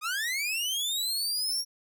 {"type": "linear sweep", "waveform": "sawtooth", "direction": "up", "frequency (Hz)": [1200, 5640], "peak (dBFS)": -25, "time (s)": [0.01, 1.65], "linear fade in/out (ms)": 50, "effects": []}